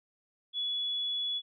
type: tone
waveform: sine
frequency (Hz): 3400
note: G#7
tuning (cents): +40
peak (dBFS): -30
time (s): 0.53-1.42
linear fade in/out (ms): 50
effects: none